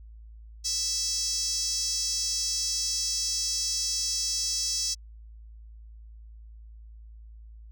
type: tone with high-pass filter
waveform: 5% pulse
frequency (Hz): 659.3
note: E5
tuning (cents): 0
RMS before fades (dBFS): -29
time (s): 0.64-4.95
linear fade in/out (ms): 20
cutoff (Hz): 5400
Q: 4.2
effects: added 55 Hz sine -44 dBFS peak until 7.71 s